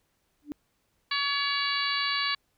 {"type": "tone with exponential growth", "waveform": "sine", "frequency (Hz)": 293.7, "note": "D4", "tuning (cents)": 0, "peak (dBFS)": -28, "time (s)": [0.42, 0.52], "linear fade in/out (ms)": 0, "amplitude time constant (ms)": 20}
{"type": "harmonic tone", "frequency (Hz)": 566, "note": "C#5", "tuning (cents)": 36, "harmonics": [2, 3, 4, 5, 6, 7, 8], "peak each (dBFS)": [-32, -33, -33, -35, -37, -33, -33], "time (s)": [1.11, 2.35], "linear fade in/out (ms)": 5}
{"effects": ["pink hiss -73 dBFS RMS until 2.57 s"]}